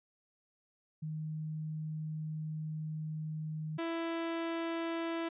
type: tone pair in turn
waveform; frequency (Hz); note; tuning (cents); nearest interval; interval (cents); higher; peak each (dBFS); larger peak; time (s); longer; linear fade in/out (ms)
sine / sawtooth; 155.6 / 331.9; D#3 / E4; 0 / +12; octave + minor second; 1312; second; -36 / -30; second; 1.02-3.78 / 3.78-5.29; first; 10
effects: resampled to 8000 Hz